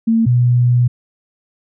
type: tone pair in turn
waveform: sine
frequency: 226.3 / 122.4 Hz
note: A3 / B2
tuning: +49 / -15 cents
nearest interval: major seventh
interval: 1064 cents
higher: first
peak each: -10 / -9 dBFS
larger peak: second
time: 0.07-0.26 / 0.26-0.88 s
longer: second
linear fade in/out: 10 ms
effects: none